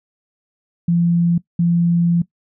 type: tone bursts at uneven times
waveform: sine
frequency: 171.2 Hz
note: F3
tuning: 34 cents flat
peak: -12 dBFS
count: 2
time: 0.88-1.38 / 1.59-2.22 s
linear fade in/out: 5 ms
effects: noise-tail reverb RT60 0.1 s tail -19 dB re dry